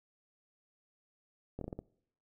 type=slowing click train; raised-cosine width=2 ms; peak=-27 dBFS; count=6; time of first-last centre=1.59-1.79 s; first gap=23 ms; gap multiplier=1.28; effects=noise-tail reverb RT60 0.7 s tail -23 dB re dry